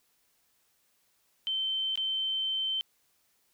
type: tone with dropouts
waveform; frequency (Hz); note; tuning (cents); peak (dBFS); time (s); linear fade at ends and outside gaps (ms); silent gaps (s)
sine; 3096; G7; -22; -28; 1.47-2.81; 0; 1.956-1.975
effects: white hiss -71 dBFS RMS until 3.53 s